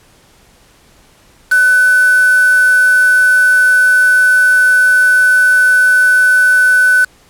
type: tone with quantisation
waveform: sine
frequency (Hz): 1501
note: F#6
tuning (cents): +24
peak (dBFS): -6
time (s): 1.51-7.05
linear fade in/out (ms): 10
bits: 3
effects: pink hiss -47 dBFS RMS until 7.29 s + low-pass 12000 Hz 12 dB/octave